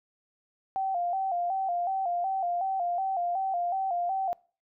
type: tone with vibrato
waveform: sine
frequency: 734 Hz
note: F#5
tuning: 14 cents flat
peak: -26 dBFS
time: 0.76-4.33 s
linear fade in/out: 0 ms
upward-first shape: square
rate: 2.7 Hz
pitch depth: 83 cents each way
effects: noise-tail reverb RT60 0.4 s tail -24 dB re dry